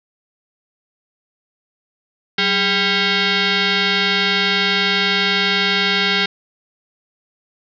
sine tone with frequency modulation, 784 Hz, G5, in tune, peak -14 dBFS, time 2.38-6.26 s, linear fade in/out 5 ms, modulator 596 Hz, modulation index 6.1, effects none

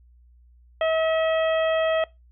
harmonic tone, 643 Hz, E5, 43 cents flat, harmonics 1 / 2 / 3 / 4 / 5, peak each -20 / -31 / -32 / -36 / -34 dBFS, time 0.81-2.04 s, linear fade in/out 2 ms, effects noise-tail reverb RT60 0.2 s tail -21 dB re dry + added 60 Hz sine -51 dBFS peak until 2.31 s

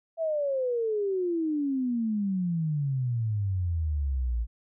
sine exponential sweep, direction down, 668 to 55 Hz, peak -25 dBFS, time 0.17-4.47 s, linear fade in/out 50 ms, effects none

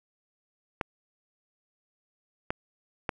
clicks, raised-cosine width 0.5 ms, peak -13 dBFS, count 3, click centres 0.812 / 2.505 / 3.092 s, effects none

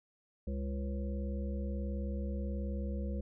harmonic tone with a mistuned harmonic, 68.1 Hz, C#2, 30 cents flat, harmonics 1 / 3 / 5 / 7 / 8, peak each -35 / -40 / -49 / -48 / -48 dBFS, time 0.47-3.21 s, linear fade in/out 5 ms, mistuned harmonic 7, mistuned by +34 cents, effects none

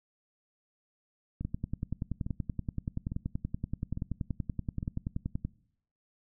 two click trains, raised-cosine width 5 ms, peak -20 / -23 dBFS, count 43 / 5, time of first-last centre 1.45-5.45 / 1.41-4.829 s, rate 10.5 / 1.17 Hz, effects noise-tail reverb RT60 0.7 s tail -23 dB re dry

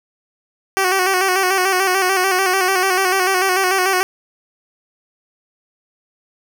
10% pulse tone with vibrato, 376.2 Hz, F#4, 29 cents sharp, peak -6 dBFS, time 0.77-4.03 s, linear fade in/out 0 ms, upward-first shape square, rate 6.8 Hz, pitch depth 48 cents each way, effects none

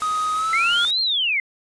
white noise, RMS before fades -35 dBFS, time 0-0.91 s, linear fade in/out 5 ms
triangle tone with pitch glide, 1254 to 1407.6 Hz, D#6 to F6, +13 to +13 cents, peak -18 dBFS, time 0.02-0.85 s, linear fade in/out 0 ms, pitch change +200 cents, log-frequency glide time 0.34-0.73 s
sine linear two-way sweep, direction up then down, 2035 to 4252 to 2035 Hz, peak -18 dBFS, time 0.53-1.4 s, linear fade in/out 2 ms, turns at 1.01 s
effects resampled to 22050 Hz

